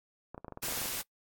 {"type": "clicks", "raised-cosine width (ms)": 1, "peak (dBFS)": -28, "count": 12, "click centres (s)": [0.346, 0.379, 0.446, 0.482, 0.523, 0.574, 0.635, 0.685, 0.723, 0.776, 0.817, 0.857]}
{"type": "noise", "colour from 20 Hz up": "white", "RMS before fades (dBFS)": -36, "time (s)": [0.62, 1.02], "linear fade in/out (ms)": 10}
{"effects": ["noise-tail reverb RT60 0.1 s tail -22 dB re dry", "AAC 64 kbps"]}